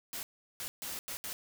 white noise bursts at uneven times, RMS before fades -40 dBFS, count 5, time 0.13-0.23 / 0.6-0.68 / 0.82-0.99 / 1.08-1.17 / 1.24-1.33 s, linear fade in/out 0 ms, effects none

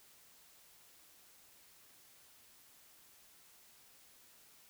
silence, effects white hiss -63 dBFS RMS until 4.69 s

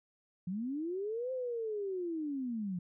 sine linear two-way sweep, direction up then down, 170.9 to 523.3 to 170.9 Hz, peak -34 dBFS, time 0.47-2.79 s, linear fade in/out 5 ms, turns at 1.32 s, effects none

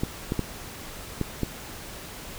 clicks, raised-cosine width 3 ms, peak -12 dBFS, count 5, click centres 0.035 / 0.321 / 0.393 / 1.213 / 1.433 s, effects pink hiss -40 dBFS RMS until 2.38 s

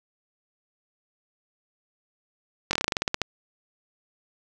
slowing click train, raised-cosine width 0.2 ms, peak -6 dBFS, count 13, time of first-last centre 2.71-3.217 s, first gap 21 ms, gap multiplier 1.12, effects none

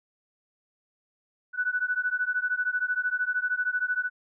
sine beating tone pair, 1480 / 1493 Hz, F#6 / F#6, 0 / +15 cents, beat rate 13 Hz, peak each -28 dBFS, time 1.53-4.1 s, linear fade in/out 50 ms, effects none

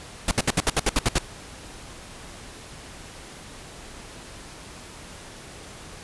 pink noise bursts, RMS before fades -20 dBFS, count 10, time 0.28-1.184 s, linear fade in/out 2 ms, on 31 ms, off 66 ms, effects pink hiss -42 dBFS RMS until 6.03 s + resampled to 24000 Hz

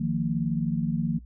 sine chord, Eb suspended second, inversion none, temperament equal with one note detuned, 155.56 / 174.61 / 228.7 Hz, Eb3 / F3 / Bb3, 0 / 0 / -33 cents, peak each -28 dBFS, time 0-1.19 s, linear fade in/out 10 ms, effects noise-tail reverb RT60 0.1 s tail -19 dB re dry + added 60 Hz sine -43 dBFS peak until 1.25 s

